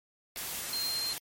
sine tone in noise, 4186 Hz, C8, in tune, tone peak -31 dBFS, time 0.73-1.13 s, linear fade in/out 0 ms, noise white, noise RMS -37 dBFS, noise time 0.36-1.18 s, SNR +3 dB, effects MP3 64 kbps

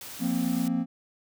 white noise, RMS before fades -41 dBFS, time 0.01-0.68 s, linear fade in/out 2 ms
triangle chord, F suspended fourth, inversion none, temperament equal, 174.61 / 233.1 / 261.6 Hz, F3 / Bb3 / C4, 0 / 0 / 0 cents, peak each -29 / -26 / -26 dBFS, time 0.19-0.86 s, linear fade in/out 50 ms
effects none

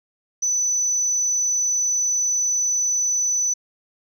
sine tone, 5990 Hz, F#8, 20 cents sharp, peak -17 dBFS, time 0.42-3.54 s, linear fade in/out 10 ms, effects tanh soft clip ceiling -15 dBFS

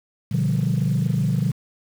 sine chord, G dominant seventh, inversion first, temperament equal with one note detuned, 121.63 / 146.83 / 174.61 / 196 Hz, B2 / D3 / F3 / G3, -26 / 0 / 0 / 0 cents, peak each -22 / -21 / -23 / -26 dBFS, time 0.31-1.52 s, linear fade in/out 10 ms, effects tanh soft clip ceiling -13 dBFS + 7-bit

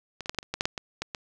clicks, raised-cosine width 0.2 ms, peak -19 / -21 / -10 / -26 / -9 / -28 / -13 / -8 / -8 / -15 / -13 / -16 dBFS, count 12, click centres 0.207 / 0.259 / 0.295 / 0.347 / 0.387 / 0.429 / 0.54 / 0.609 / 0.655 / 0.778 / 1.02 / 1.148 s, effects none

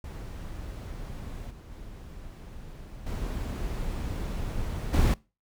brown noise with level steps, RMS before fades -38 / -45 / -43 / -32 / -21 dBFS, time 0.04-5.14 s, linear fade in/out 2 ms, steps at 1.5 / 1.71 / 3.06 / 4.93 s, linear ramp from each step 10 ms, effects noise-tail reverb RT60 0.3 s tail -24 dB re dry

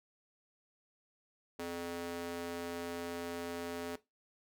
square tone with high-pass filter, 85.9 Hz, F2, 28 cents flat, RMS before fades -41 dBFS, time 1.59-3.96 s, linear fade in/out 5 ms, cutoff 350 Hz, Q 1.6, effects noise-tail reverb RT60 0.2 s tail -17 dB re dry

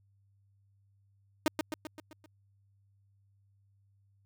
sawtooth tone with echo, 309 Hz, D#4, 12 cents flat, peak -20 dBFS, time 1.46-1.48 s, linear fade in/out 0 ms, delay 130 ms, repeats 6, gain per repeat -5 dB, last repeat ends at 2.26 s, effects added 99 Hz sine -65 dBFS peak until 4.25 s

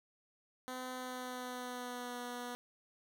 10% pulse tone with pitch glide, 254.8 to 244.3 Hz, C4 to B3, -46 to -19 cents, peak -33 dBFS, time 0.68-2.55 s, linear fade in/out 0 ms, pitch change -73 cents, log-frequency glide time 0.93-2.19 s, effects none

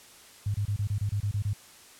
sine tone bursts, 102.2 Hz, G#2, 27 cents flat, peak -25 dBFS, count 10, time 0.46-1.533 s, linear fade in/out 5 ms, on 83 ms, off 27 ms, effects white hiss -52 dBFS RMS until 1.99 s + low-pass 11000 Hz 12 dB/octave

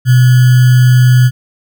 sine tone with sample-and-hold, 125.5 Hz, B2, 28 cents sharp, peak -3 dBFS, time 0.05-1.31 s, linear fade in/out 50 ms, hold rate 1575 Hz, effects none

